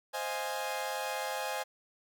sawtooth chord, F minor seventh, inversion second, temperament equal, 523.3 / 622.3 / 698.5 / 830.6 Hz, C5 / Eb5 / F5 / Ab5, 0 / 0 / 0 / 0 cents, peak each -35 / -37 / -39 / -33 dBFS, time 0.13-1.64 s, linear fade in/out 20 ms, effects none

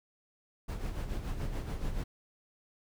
brown noise with tremolo, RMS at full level -33 dBFS, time 0.68-2.04 s, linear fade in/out 10 ms, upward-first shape sine, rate 7 Hz, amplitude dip 55%, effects none

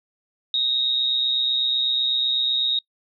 sine tone with amplitude modulation, 3748 Hz, A#7, 9 cents sharp, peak -16 dBFS, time 0.54-2.79 s, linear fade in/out 2 ms, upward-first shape sine, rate 128 Hz, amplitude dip 60%, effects noise-tail reverb RT60 0.1 s tail -24 dB re dry

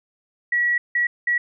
sine tone bursts at uneven times, 1927 Hz, B6, 43 cents flat, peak -17 dBFS, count 3, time 0.52-0.78 / 0.95-1.07 / 1.27-1.38 s, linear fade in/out 5 ms, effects none

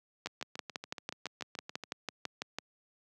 two click trains, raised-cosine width 0.2 ms, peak -24 / -18 dBFS, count 12 / 15, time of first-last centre 0.27-1.837 / 0.26-2.586 s, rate 7.02 / 6.02 Hz, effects high-pass 150 Hz 12 dB/octave

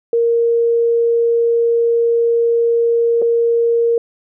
sine tone with dropouts, 466.2 Hz, A#4, in tune, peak -11 dBFS, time 0.13-3.98 s, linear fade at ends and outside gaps 2 ms, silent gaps 3.218-3.222 s, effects none

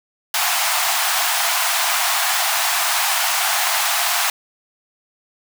pink high-pass noise, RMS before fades -19 dBFS, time 0.34-4.3 s, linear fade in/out 2 ms, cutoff 670 Hz, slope 96 dB/octave, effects none

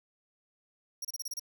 sawtooth tone bursts, 5630 Hz, F8, 13 cents sharp, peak -32 dBFS, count 7, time 1.02-1.396 s, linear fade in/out 5 ms, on 28 ms, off 30 ms, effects none

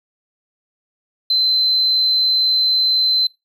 triangle tone, 4071 Hz, C8, 48 cents flat, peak -10 dBFS, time 1.3-3.27 s, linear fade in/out 5 ms, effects noise-tail reverb RT60 0.2 s tail -25 dB re dry + tanh soft clip ceiling -11 dBFS

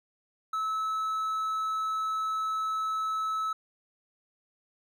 triangle tone, 1300 Hz, E6, 24 cents flat, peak -26 dBFS, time 0.53-3.53 s, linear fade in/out 5 ms, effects none

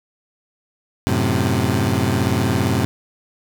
20% pulse chord, F# diminished, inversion none, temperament equal, 92.5 / 110 / 130.81 Hz, F#2 / A2 / C3, 0 / 0 / 0 cents, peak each -16 dBFS, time 1.07-2.85 s, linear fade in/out 0 ms, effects none

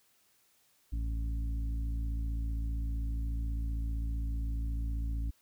harmonic tone with a mistuned harmonic, 55.8 Hz, A1, 25 cents sharp, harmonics 1 / 2 / 3 / 4 / 5, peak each -31 / -44 / -51 / -54 / -48 dBFS, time 0.92-5.31 s, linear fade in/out 10 ms, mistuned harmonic 1, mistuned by +22 cents, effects white hiss -69 dBFS RMS until 5.41 s

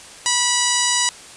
harmonic tone, 977 Hz, B5, 19 cents flat, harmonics 1 / 2 / 3 / 4 / 5 / 6 / 7 / 8 / 9, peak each -25 / -25 / -25 / -25 / -25 / -25 / -25 / -25 / -25 dBFS, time 0.26-1.09 s, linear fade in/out 0 ms, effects white hiss -40 dBFS RMS until 1.36 s + resampled to 22050 Hz

